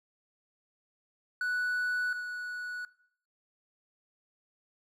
triangle tone pair in turn, 1480 / 1471.8 Hz, F#6 / F#6, 0 / -10 cents, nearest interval unison, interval 10 cents, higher first, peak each -27 / -33 dBFS, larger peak first, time 1.41-2.13 / 2.13-2.85 s, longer neither, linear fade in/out 2 ms, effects noise-tail reverb RT60 0.6 s tail -19 dB re dry

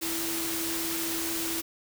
sine tone in noise, 330 Hz, E4, 2 cents sharp, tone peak -34 dBFS, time 0.01-1.62 s, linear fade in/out 20 ms, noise white, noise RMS -32 dBFS, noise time 0.01-1.62 s, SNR -5 dB, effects none

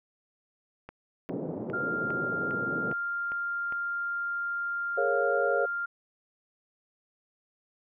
click train, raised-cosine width 0.5 ms, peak -27 dBFS, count 8, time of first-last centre 0.89-3.724 s, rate 2.47 Hz
white band-pass noise, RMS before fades -35 dBFS, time 1.29-2.93 s, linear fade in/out 0 ms, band 130 to 520 Hz, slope 24 dB/octave
sine tone, 1396.9 Hz, F6, in tune, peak -29 dBFS, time 1.73-5.86 s, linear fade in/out 10 ms
sine chord, Bb minor seventh, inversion third, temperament equal, 415.3 / 466.2 / 554.4 / 698.5 Hz, Ab4 / Bb4 / Db5 / F5, 0 / 0 / 0 / 0 cents, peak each -31 / -30 / -28 / -32 dBFS, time 4.97-5.66 s, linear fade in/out 10 ms
effects none

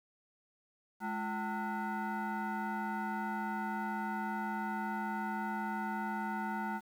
sine tone with frequency modulation, 344.9 Hz, F4, 22 cents flat, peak -33 dBFS, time 1-6.81 s, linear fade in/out 50 ms, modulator 556 Hz, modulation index 2, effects tanh soft clip ceiling -29 dBFS + 10-bit

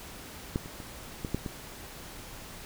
clicks, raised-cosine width 3 ms, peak -15 / -30 / -29 / -20 / -15 / -21 dBFS, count 6, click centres 0.559 / 0.659 / 0.802 / 1.248 / 1.346 / 1.462 s, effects pink hiss -45 dBFS RMS until 2.65 s

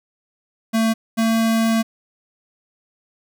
square tone pair in turn, 224.4 / 225.5 Hz, A3 / A3, +34 / +43 cents, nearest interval unison, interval 9 cents, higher second, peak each -16 dBFS, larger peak neither, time 0.73-0.94 / 1.17-1.83 s, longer second, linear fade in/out 20 ms, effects none

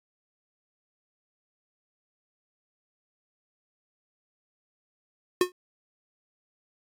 square tone with exponential decay, 361.5 Hz, F#4, 40 cents flat, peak -16 dBFS, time 5.41-5.52 s, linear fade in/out 2 ms, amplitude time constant 22 ms, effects AAC 48 kbps

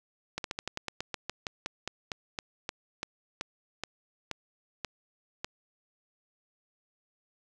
slowing click train, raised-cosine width 0.2 ms, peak -16 dBFS, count 22, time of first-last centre 0.38-5.445 s, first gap 62 ms, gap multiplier 1.12, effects none

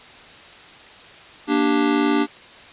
square chord, G minor, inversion first, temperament just, 235.2 / 294 / 392 Hz, Bb3 / D4 / G4, +16 / +2 / 0 cents, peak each -24 / -19 / -24 dBFS, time 1.47-2.27 s, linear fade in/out 50 ms, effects white hiss -43 dBFS RMS until 2.72 s + resampled to 8000 Hz

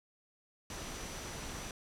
sine tone in noise, 5910 Hz, F#8, 3 cents flat, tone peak -52 dBFS, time 0.7-1.71 s, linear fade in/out 2 ms, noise pink, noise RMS -43 dBFS, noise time 0.7-1.71 s, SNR -12 dB, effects low-pass 10000 Hz 12 dB/octave

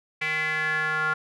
square tone with band-pass filter sweep, 155.56 Hz, D#3, in tune, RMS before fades -26 dBFS, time 0.21-1.14 s, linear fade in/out 10 ms, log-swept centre 2200 to 1400 Hz, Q 6.2, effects none

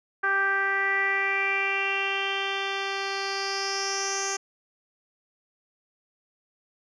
10% pulse tone with low-pass filter sweep, 392 Hz, G4, in tune, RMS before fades -27 dBFS, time 0.23-4.37 s, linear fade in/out 10 ms, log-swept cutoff 1500 to 6600 Hz, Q 5.6, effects none

